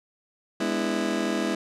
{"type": "chord", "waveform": "30% pulse", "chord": "E dominant seventh", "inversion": "first", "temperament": "just", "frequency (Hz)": [206, 247.2, 296.7, 329.6], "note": ["G#3", "B3", "D4", "E4"], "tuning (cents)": [-14, 2, 18, 0], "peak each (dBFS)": [-27, -28, -30, -26], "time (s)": [0.6, 1.55], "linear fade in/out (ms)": 5, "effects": ["low-pass 8000 Hz 12 dB/octave"]}